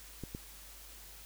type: clicks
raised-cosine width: 3 ms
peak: -27 dBFS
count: 2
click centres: 0.237 / 0.349 s
effects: added 50 Hz sine -55 dBFS peak until 1.25 s + white hiss -53 dBFS RMS until 1.25 s